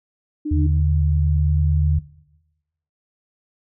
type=tone; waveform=sine; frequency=301.3 Hz; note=D4; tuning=44 cents sharp; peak=-22 dBFS; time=0.45-0.67 s; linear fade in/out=10 ms
type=tone with vibrato; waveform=sine; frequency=78.9 Hz; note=D#2; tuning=25 cents sharp; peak=-16 dBFS; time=0.51-1.99 s; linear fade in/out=5 ms; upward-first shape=square; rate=1 Hz; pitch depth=10 cents each way
type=tone with pitch glide; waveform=sine; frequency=146.83 to 147.68 Hz; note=D3 to D3; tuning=0 to +10 cents; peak=-21 dBFS; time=0.54-2.01 s; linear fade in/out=50 ms; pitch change=+10 cents; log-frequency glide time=1.12-1.35 s
effects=noise-tail reverb RT60 1.0 s tail -20 dB re dry